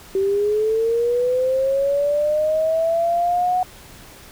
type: linear sweep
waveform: sine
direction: up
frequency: 383.3 to 737 Hz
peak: -16 dBFS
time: 0.15-3.63 s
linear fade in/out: 2 ms
effects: pink hiss -43 dBFS RMS until 4.31 s